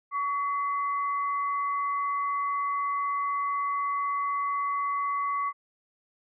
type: tone pair together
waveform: sine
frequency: 1129 / 2039 Hz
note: C#6 / C7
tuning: +31 / -45 cents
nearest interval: minor seventh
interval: 1024 cents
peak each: -26 / -38 dBFS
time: 0.11-5.53 s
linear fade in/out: 50 ms
effects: none